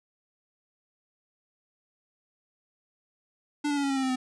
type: tone with pitch steps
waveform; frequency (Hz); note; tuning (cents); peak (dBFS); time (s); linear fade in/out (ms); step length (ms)
square; 293.7 / 288 / 282.4 / 276.9 / 271.5 / 266.2 / 261.1 / 256; D4 / D4 / C#4 / C#4 / C#4 / C4 / C4 / C4; 0 / -34 / +32 / -2 / -36 / +30 / -3 / -38; -26; 3.64-4.16; 10; 65
effects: resampled to 22050 Hz